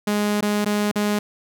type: tone with dropouts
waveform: sawtooth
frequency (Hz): 207.7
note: G#3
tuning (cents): 0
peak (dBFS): -15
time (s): 0.07-1.19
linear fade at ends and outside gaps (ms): 5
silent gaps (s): 0.409-0.424 / 0.647-0.659 / 0.915-0.957
effects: none